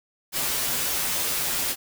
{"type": "noise with comb filter", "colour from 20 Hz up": "white", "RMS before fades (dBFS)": -26, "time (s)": [0.32, 1.76], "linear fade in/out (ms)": 50, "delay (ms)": 9.7, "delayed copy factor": -0.75, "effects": []}